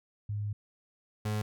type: tone pair in turn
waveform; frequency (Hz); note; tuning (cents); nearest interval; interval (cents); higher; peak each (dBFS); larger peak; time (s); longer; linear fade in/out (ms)
sine / 35% pulse; 103.83 / 106.2; G#2 / G#2; 0 / +39; unison; 39; second; -31 / -28; second; 0.29-0.53 / 1.25-1.42; first; 5
effects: none